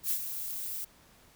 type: noise with ADSR envelope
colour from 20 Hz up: violet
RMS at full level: -28 dBFS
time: 0.03-0.85 s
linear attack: 77 ms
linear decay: 77 ms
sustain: -9 dB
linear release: 10 ms
effects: pink hiss -60 dBFS RMS until 1.35 s